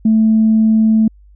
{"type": "tone", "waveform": "sine", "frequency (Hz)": 220, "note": "A3", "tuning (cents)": 0, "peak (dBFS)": -7, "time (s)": [0.05, 1.08], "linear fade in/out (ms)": 5, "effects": ["tanh soft clip ceiling -3 dBFS", "added 50 Hz sine -41 dBFS peak until 1.35 s"]}